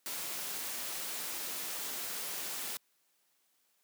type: noise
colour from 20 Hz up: white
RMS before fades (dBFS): -39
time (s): 0.06-2.77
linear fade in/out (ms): 0
effects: white hiss -74 dBFS RMS until 3.83 s + high-pass 200 Hz 12 dB/octave